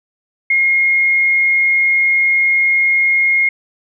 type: tone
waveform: sine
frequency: 2145 Hz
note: C7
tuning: 42 cents sharp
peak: -10 dBFS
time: 0.5-3.49 s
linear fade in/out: 5 ms
effects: none